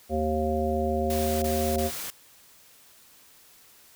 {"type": "harmonic tone", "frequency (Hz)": 77.3, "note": "D#2", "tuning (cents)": -11, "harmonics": [1, 3, 5, 7, 9], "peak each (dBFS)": [-30, -30, -30, -30, -30], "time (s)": [0.09, 1.91], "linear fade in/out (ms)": 50}
{"type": "noise bursts", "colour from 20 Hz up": "white", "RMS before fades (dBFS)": -35, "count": 3, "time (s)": [1.1, 2.102], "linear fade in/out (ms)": 2, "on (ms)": 320, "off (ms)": 21}
{"effects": ["white hiss -55 dBFS RMS until 3.95 s"]}